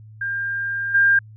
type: tone with level steps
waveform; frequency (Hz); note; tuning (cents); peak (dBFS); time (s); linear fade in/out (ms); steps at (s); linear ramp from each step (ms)
sine; 1600; G6; +35; -22 / -12; 0.21-1.19; 5; 0.94; 10
effects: added 108 Hz sine -40 dBFS peak until 1.36 s